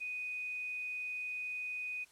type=tone; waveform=sine; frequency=2489 Hz; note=D#7; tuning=in tune; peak=-37 dBFS; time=0-2.05 s; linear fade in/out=20 ms; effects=white hiss -64 dBFS RMS until 2.11 s + low-pass 10000 Hz 12 dB/octave